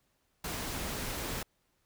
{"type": "noise", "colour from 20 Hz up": "pink", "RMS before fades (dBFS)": -37, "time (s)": [0.44, 1.43], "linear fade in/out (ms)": 5, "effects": ["pink hiss -75 dBFS RMS until 1.85 s"]}